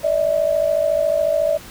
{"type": "tone pair together", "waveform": "sine", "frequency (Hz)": [587.3, 641.3], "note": ["D5", "E5"], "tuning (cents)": [0, -48], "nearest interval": "major second", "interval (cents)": 152, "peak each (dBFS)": -18, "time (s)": [0.03, 1.58], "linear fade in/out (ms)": 20, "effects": ["pink hiss -39 dBFS RMS until 1.7 s"]}